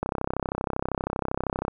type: click train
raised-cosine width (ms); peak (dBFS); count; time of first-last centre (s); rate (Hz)
1; -12; 55; 0.03-1.681; 32.7
effects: none